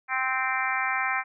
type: harmonic tone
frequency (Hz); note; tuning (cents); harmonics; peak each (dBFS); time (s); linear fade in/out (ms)
260.7; C4; -6; 3 / 4 / 5 / 6 / 7 / 8 / 9; -32 / -32 / -32 / -32 / -32 / -32 / -32; 0.08-1.24; 50
effects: none